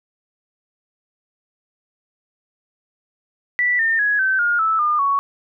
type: tone with pitch steps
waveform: sine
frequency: 1965 / 1812.4 / 1671.6 / 1541.7 / 1421.9 / 1311.5 / 1209.6 / 1115.6 Hz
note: B6 / A#6 / G#6 / G6 / F6 / E6 / D#6 / C#6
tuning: -9 / -49 / +11 / -29 / +31 / -9 / -49 / +11 cents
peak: -15 dBFS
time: 3.59-5.19 s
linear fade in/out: 0 ms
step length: 200 ms
effects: none